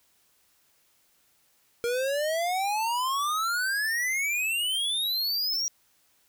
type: exponential sweep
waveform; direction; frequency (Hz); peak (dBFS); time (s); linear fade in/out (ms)
square; up; 466.2 to 5770; -26; 1.84-5.68; 0
effects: white hiss -66 dBFS RMS until 6.28 s